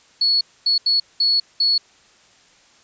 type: tone bursts at uneven times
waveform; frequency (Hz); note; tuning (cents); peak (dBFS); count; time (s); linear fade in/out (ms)
sine; 4385; C#8; -20; -14; 5; 0.21-0.41 / 0.66-0.78 / 0.86-1 / 1.2-1.4 / 1.6-1.78; 5
effects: white hiss -53 dBFS RMS until 2.83 s + resampled to 16000 Hz